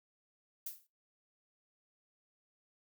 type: noise with exponential decay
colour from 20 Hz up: violet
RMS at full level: -38 dBFS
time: 0.66-0.87 s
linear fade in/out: 5 ms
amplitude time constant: 45 ms
effects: noise-tail reverb RT60 0.2 s tail -17 dB re dry